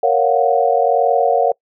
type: chord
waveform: sine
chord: Gb major seventh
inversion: first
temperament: equal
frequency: 466.2 / 554.4 / 698.5 / 740 Hz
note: Bb4 / Db5 / F5 / Gb5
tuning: 0 / 0 / 0 / 0 cents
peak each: -17 dBFS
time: 0.03-1.52 s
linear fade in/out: 5 ms
effects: noise-tail reverb RT60 0.1 s tail -26 dB re dry